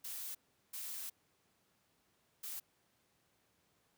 blue noise bursts at uneven times, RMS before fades -44 dBFS, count 3, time 0.04-0.35 / 0.73-1.1 / 2.43-2.6 s, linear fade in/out 10 ms, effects pink hiss -75 dBFS RMS until 3.97 s + high-pass 100 Hz 12 dB/octave

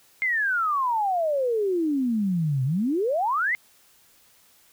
sine exponential two-way sweep, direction down then up, 2134 to 125.7 to 2134 Hz, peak -21 dBFS, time 0.22-3.55 s, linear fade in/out 0 ms, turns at 2.64 s, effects white hiss -58 dBFS RMS until 4.72 s

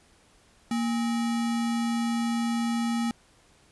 sine tone with sample-and-hold, 233 Hz, A#3, 1 cent flat, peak -24 dBFS, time 0.71-3.11 s, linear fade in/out 2 ms, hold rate 1050 Hz, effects pink hiss -60 dBFS RMS until 3.71 s + resampled to 24000 Hz

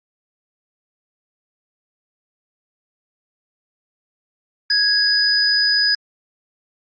sine tone pair together, 1661.2 / 4978 Hz, G#6 / D#8, 0 / 0 cents, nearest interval octave + perfect fifth, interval 1900 cents, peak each -19 / -15 dBFS, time 4.7-5.95 s, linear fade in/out 5 ms, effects Opus 32 kbps

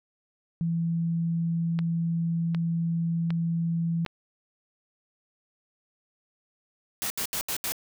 sine tone, 167.1 Hz, E3, 24 cents sharp, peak -24 dBFS, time 0.61-4.05 s, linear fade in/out 0 ms
click train, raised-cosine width 0.3 ms, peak -20 dBFS, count 4, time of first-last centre 1.79-4.063 s, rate 1.32 Hz
white noise bursts, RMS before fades -30 dBFS, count 5, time 7.02-7.721 s, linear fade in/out 0 ms, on 81 ms, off 74 ms
effects none

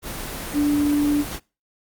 sine tone in noise, 291.9 Hz, D4, 10 cents flat, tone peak -16 dBFS, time 0.53-1.25 s, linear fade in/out 50 ms, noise pink, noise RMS -31 dBFS, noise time 0.02-1.4 s, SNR +12 dB, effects noise-tail reverb RT60 0.3 s tail -23 dB re dry + Opus 24 kbps

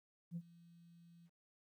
sine tone with ADSR envelope, 170 Hz, F3, 46 cents flat, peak -38 dBFS, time 0.31-1.3 s, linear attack 52 ms, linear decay 53 ms, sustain -22 dB, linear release 45 ms, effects tanh soft clip ceiling -37 dBFS + 13-bit

